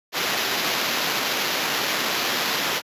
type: noise with sample-and-hold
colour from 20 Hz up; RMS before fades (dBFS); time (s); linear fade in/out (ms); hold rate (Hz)
white; -24; 0.12-2.82; 50; 8820
effects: high-pass 200 Hz 12 dB/octave + resampled to 32000 Hz